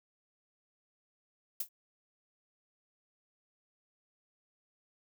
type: noise with exponential decay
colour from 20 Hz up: violet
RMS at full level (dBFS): -29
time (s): 1.6-1.69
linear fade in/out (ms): 5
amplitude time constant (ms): 19
effects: none